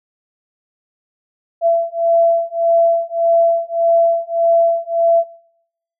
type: beating tone pair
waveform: sine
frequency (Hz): 671 / 672.7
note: E5 / E5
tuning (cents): +31 / +35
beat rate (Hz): 1.7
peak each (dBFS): -15 / -15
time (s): 1.61-5.24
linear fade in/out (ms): 50
effects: noise-tail reverb RT60 0.8 s tail -24 dB re dry